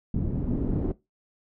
pink noise with low-pass filter sweep, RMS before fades -27 dBFS, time 0.14-0.92 s, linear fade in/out 5 ms, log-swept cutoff 210 to 340 Hz, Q 1.6, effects noise-tail reverb RT60 0.2 s tail -19 dB re dry

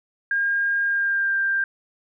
sine tone with pitch glide, 1615 to 1585.4 Hz, G#6 to G6, -49 to +19 cents, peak -19 dBFS, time 0.31-1.64 s, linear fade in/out 2 ms, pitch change -32 cents, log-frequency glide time 0.84-1.36 s, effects none

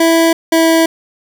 25% pulse tone pair in turn, 329.6 / 326.8 Hz, E4 / E4, 0 / -15 cents, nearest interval unison, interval 15 cents, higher first, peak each -4 dBFS, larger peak neither, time 0-0.33 / 0.52-0.86 s, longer second, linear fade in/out 5 ms, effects none

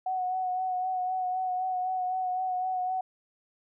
sine tone with vibrato, 740 Hz, F#5, in tune, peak -27 dBFS, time 0.06-3.01 s, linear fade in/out 5 ms, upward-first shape sine, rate 3.9 Hz, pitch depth 25 cents each way, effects none

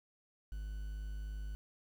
triangle tone with quantisation, 51.6 Hz, G#1, 10 cents flat, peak -37 dBFS, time 0.52-1.55 s, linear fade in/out 0 ms, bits 10, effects none

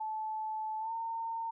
sine tone with pitch glide, 870 to 911.1 Hz, A5 to A#5, -20 to -40 cents, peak -34 dBFS, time 0-1.51 s, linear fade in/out 10 ms, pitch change +80 cents, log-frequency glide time 0.79-0.93 s, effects none

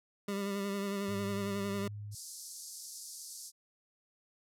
25% pulse tone with vibrato, 199.4 Hz, G3, 30 cents sharp, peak -30 dBFS, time 0.28-1.88 s, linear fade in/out 5 ms, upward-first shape sine, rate 11 Hz, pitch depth 31 cents each way
sine tone with tremolo, 103.83 Hz, G#2, in tune, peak -40 dBFS, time 1.08-2.15 s, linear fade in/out 5 ms, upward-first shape sine, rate 1.4 Hz, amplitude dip 35%
pink band-pass noise, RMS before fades -47 dBFS, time 2.11-3.52 s, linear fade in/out 50 ms, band 4700 to 12000 Hz, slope 48 dB/octave
effects none

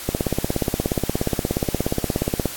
click train, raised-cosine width 2 ms, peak -6 dBFS, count 41, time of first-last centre 0.09-2.457 s, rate 16.9 Hz, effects white hiss -33 dBFS RMS until 2.56 s + AAC 64 kbps

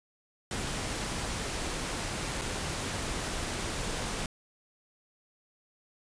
pink noise with dropouts, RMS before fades -34 dBFS, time 0.51-4.26 s, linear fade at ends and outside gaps 2 ms, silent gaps 2.413-2.417 s, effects resampled to 22050 Hz

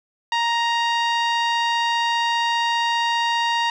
sawtooth tone with low-pass filter, 935 Hz, A#5, 5 cents sharp, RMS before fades -21 dBFS, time 0.32-3.7 s, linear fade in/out 2 ms, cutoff 3900 Hz, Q 1.4, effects none

